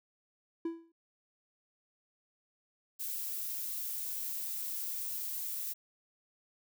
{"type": "tone with exponential decay", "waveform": "triangle", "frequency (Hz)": 332, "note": "E4", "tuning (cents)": 12, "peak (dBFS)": -28, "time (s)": [0.65, 0.92], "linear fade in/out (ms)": 5, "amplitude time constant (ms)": 58}
{"type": "noise", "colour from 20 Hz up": "violet", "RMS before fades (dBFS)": -38, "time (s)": [2.99, 5.74], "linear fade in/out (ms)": 20}
{"effects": []}